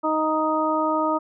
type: harmonic tone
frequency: 311.8 Hz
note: D#4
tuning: 4 cents sharp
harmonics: 1 / 2 / 3 / 4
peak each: -25 / -25 / -25 / -25 dBFS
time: 0.03-1.19 s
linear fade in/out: 20 ms
effects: none